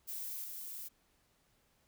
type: noise with level steps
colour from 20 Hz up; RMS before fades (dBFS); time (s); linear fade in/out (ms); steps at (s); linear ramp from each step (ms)
violet; -42 / -45; 0.07-0.89; 20; 0.44; 5
effects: pink hiss -73 dBFS RMS until 1.87 s

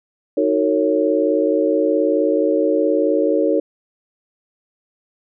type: chord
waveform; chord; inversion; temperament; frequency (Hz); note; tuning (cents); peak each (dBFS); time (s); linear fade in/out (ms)
sine; D# minor seventh; none; equal with one note detuned; 311.1 / 370 / 454.5 / 554.4; D#4 / F#4 / A#4 / C#5; 0 / 0 / -44 / 0; -19 / -22 / -19 / -19; 0.37-3.6; 5
effects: none

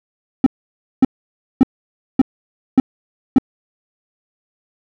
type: tone bursts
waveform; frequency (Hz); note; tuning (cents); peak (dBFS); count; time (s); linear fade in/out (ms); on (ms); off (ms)
triangle; 261.6; C4; 0; -3; 6; 0.44-3.384; 2; 24; 560
effects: none

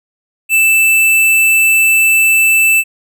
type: tone with hard clipping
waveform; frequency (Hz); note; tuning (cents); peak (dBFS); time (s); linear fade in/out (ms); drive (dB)
sine; 2646; E7; +6; -8; 0.49-2.84; 50; 18
effects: none

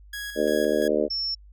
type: tone with tremolo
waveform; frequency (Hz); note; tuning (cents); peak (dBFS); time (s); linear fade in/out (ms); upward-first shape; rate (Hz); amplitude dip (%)
sawtooth; 1661.2; G#6; 0; -28; 0.13-0.88; 5; square; 2.9; 45
type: harmonic tone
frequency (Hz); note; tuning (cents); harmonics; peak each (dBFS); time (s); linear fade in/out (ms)
75.5; D2; +48; 3 / 4 / 5 / 6 / 7 / 8; -31 / -28 / -27 / -26 / -27 / -26; 0.35-1.09; 50
type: tone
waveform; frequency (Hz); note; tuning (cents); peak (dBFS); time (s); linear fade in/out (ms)
sine; 5400; E8; +41; -25; 1.1-1.35; 10
effects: added 50 Hz sine -46 dBFS peak until 1.52 s

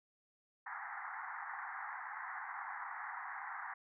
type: band-pass noise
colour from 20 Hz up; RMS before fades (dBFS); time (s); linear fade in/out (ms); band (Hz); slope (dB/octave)
pink; -45; 0.66-3.74; 5; 770 to 2000; 96
effects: none

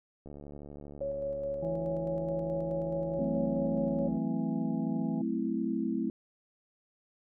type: click train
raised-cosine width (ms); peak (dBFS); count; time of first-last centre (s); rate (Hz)
2; -33; 284; 0.26-4.169; 72.4
type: tone with tremolo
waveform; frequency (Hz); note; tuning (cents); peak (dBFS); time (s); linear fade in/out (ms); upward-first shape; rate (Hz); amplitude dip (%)
sine; 554.4; C#5; 0; -31; 1.01-4.08; 2; square; 4.7; 25
type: harmonic tone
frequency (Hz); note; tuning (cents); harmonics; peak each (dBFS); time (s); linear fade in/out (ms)
164.81; E3; 0; 1 / 2 / 3 / 4 / 5; -36 / -40 / -49 / -47 / -47; 1.62-5.22; 10
type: chord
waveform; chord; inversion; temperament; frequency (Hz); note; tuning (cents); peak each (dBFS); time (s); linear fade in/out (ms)
sine; F# half-diminished seventh; none; equal with one note detuned; 187.8 / 220 / 261.6 / 329.6; F#3 / A3 / C4 / E4; +26 / 0 / 0 / 0; -38 / -33 / -34 / -34; 3.19-6.1; 2
effects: none

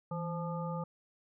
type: harmonic tone with a mistuned harmonic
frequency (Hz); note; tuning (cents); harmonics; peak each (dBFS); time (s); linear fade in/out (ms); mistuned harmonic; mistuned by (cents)
173.4; F3; -12; 1 / 3 / 5 / 7; -36 / -41 / -43 / -44; 0.11-0.84; 5; 1; -95
effects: none

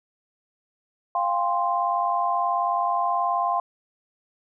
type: chord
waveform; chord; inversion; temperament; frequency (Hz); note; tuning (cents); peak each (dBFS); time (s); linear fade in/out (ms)
sine; F suspended second; none; equal with one note detuned; 698.5 / 797.2 / 1046.5; F5 / G5 / C6; 0 / +29 / 0; -25 / -27 / -24; 1.15-3.6; 2
effects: none

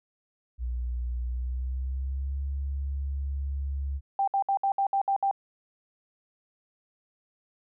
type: tone with pitch glide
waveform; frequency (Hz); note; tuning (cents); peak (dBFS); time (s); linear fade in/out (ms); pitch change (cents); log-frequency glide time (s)
sine; 60.6 to 69.21; B1 to C#2; -32 to -2; -28; 0.58-4.01; 50; +230; 1.23-2.41
type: tone bursts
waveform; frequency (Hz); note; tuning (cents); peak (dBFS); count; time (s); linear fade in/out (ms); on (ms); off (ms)
sine; 788; G5; +9; -22; 8; 4.19-5.312; 2; 86; 62
effects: none

